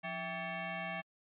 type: tone with frequency modulation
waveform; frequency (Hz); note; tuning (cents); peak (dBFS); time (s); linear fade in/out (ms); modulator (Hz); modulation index
sine; 785; G5; +2; -37; 0.03-1.02; 20; 481; 4
effects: AAC 48 kbps